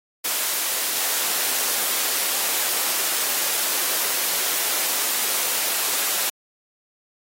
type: high-pass noise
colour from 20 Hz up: white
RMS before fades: -23 dBFS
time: 0.24-6.3 s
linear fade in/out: 10 ms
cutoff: 360 Hz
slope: 12 dB/octave
effects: AAC 48 kbps